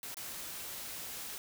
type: noise with dropouts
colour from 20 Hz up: white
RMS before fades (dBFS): -43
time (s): 0.03-1.38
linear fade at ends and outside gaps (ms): 1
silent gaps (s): 0.144-0.169
effects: none